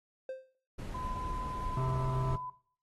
triangle tone with exponential decay, 523.3 Hz, C5, in tune, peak -32 dBFS, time 0.29-0.55 s, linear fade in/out 2 ms, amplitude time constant 56 ms
brown noise, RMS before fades -39 dBFS, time 0.78-2.36 s, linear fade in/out 10 ms
sine tone with pitch glide, 1013 to 1003.7 Hz, B5 to B5, +44 to +28 cents, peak -38 dBFS, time 0.94-2.5 s, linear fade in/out 5 ms, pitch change -16 cents, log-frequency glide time 1.69-2.05 s
harmonic tone, 130.81 Hz, C3, in tune, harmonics 1 / 3 / 5 / 7 / 9 / 10, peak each -30 / -44 / -44 / -49 / -52 / -53 dBFS, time 1.77-2.36 s, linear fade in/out 2 ms
effects noise-tail reverb RT60 0.5 s tail -18 dB re dry + AAC 32 kbps

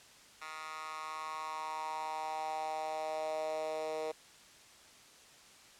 10% pulse tone with high-pass filter sweep, 156.6 Hz, D#3, 11 cents sharp, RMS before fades -39 dBFS, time 0.41-4.12 s, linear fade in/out 10 ms, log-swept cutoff 1400 to 510 Hz, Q 4.7, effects white hiss -58 dBFS RMS until 5.79 s + low-pass 8000 Hz 12 dB/octave

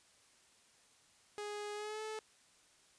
sawtooth tone with pitch glide, 415.3 to 434.4 Hz, G#4 to A4, 0 to -22 cents, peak -37 dBFS, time 1.38-2.19 s, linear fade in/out 0 ms, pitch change +78 cents, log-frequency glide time 1.74-2.02 s, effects white hiss -67 dBFS RMS until 2.98 s + resampled to 22050 Hz

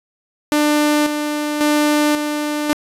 sawtooth tone with tremolo, 298 Hz, D4, 25 cents sharp, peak -9 dBFS, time 0.52-2.73 s, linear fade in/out 0 ms, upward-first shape square, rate 0.92 Hz, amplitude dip 50%, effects resampled to 32000 Hz

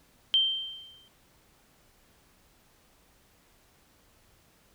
sine tone with exponential decay, 3136 Hz, G7, in tune, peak -18 dBFS, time 0.34-1.08 s, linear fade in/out 0 ms, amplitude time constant 160 ms, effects pink hiss -63 dBFS RMS until 4.74 s

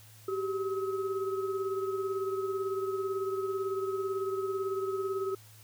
sine tone cluster, 383.9 / 401.9 / 1278 Hz, G4 / G4 / D#6, -36 / +43 / +46 cents, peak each -31 / -39 / -39 dBFS, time 0.28-5.35 s, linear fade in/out 5 ms, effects added 108 Hz sine -54 dBFS peak until 5.63 s + white hiss -57 dBFS RMS until 5.63 s

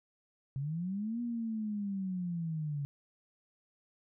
sine linear two-way sweep, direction up then down, 130.81 to 241 to 140.1 Hz, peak -33 dBFS, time 0.56-2.85 s, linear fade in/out 0 ms, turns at 1.21 s, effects none

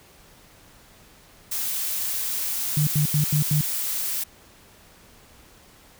blue noise, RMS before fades -27 dBFS, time 1.51-4.24 s, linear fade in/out 10 ms
sine tone bursts, 150 Hz, D3, 37 cents sharp, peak -18 dBFS, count 5, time 2.77-3.61 s, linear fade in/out 2 ms, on 100 ms, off 85 ms
effects pink hiss -52 dBFS RMS until 5.99 s

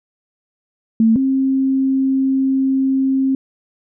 sine tone pair in turn, 224.1 / 266.9 Hz, A3 / C4, +32 / +35 cents, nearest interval minor third, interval 303 cents, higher second, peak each -9 / -13 dBFS, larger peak first, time 1-1.16 / 1.16-3.35 s, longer second, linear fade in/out 2 ms, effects none

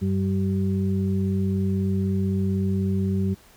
harmonic tone, 96.1 Hz, G2, 34 cents flat, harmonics 1 / 2 / 4, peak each -24 / -23 / -32 dBFS, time 0.01-3.35 s, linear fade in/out 20 ms, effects pink hiss -53 dBFS RMS until 3.56 s

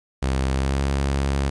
sawtooth tone with pitch glide, 66.3 to 68.8 Hz, C2 to C#2, +23 to -12 cents, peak -16 dBFS, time 0.22-1.5 s, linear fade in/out 10 ms, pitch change +65 cents, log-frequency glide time 0.52-0.81 s, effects resampled to 22050 Hz + 9-bit

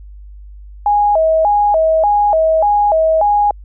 sine tone with vibrato, 727 Hz, F#5, 31 cents flat, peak -9 dBFS, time 0.86-3.51 s, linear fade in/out 2 ms, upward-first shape square, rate 1.7 Hz, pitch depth 220 cents each way, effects added 50 Hz sine -32 dBFS peak until 3.64 s

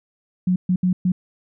sine tone bursts at uneven times, 182.1 Hz, F#3, 27 cents flat, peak -15 dBFS, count 4, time 0.47-0.56 / 0.69-0.76 / 0.83-0.93 / 1.05-1.12 s, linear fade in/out 5 ms, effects none

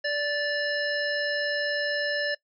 harmonic tone with a mistuned harmonic, 584 Hz, D5, 10 cents flat, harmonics 1 / 3 / 5 / 7 / 9, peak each -29 / -28 / -39 / -39 / -34 dBFS, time 0.04-2.35 s, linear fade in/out 10 ms, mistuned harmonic 5, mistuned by -29 cents, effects noise-tail reverb RT60 0.1 s tail -21 dB re dry

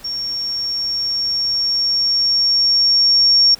sine tone with level ramp, 5520 Hz, F8, 21 cents flat, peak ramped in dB -21 to -8 dBFS, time 0.04-3.55 s, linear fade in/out 10 ms, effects pink hiss -43 dBFS RMS until 3.59 s

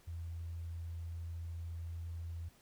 sine tone, 83.9 Hz, E2, 31 cents sharp, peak -40 dBFS, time 0.07-2.49 s, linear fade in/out 10 ms, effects pink hiss -66 dBFS RMS until 2.61 s

